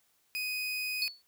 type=tone; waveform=30% pulse; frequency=2500 Hz; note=D#7; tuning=8 cents sharp; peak=-30 dBFS; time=0.35-1.08 s; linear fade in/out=0 ms
type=tone with exponential decay; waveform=sine; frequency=4435 Hz; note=C#8; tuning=in tune; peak=-26 dBFS; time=1.02-1.22 s; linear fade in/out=1 ms; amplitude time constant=43 ms
effects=white hiss -71 dBFS RMS until 1.27 s